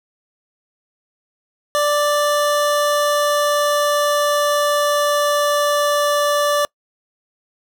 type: tone with pitch glide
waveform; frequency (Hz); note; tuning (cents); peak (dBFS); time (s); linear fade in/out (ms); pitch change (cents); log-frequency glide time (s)
25% pulse; 587.3 to 583.6; D5 to D5; 0 to -11; -11; 1.75-6.65; 0; -11; 2.23-6.24
effects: noise-tail reverb RT60 0.1 s tail -26 dB re dry